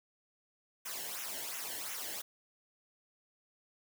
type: noise with flanger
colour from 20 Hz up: white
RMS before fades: -41 dBFS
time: 0.85-2.22 s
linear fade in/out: 10 ms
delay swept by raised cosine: 0.22 to 0.85 ms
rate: 2.8 Hz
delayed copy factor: -0.7
effects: none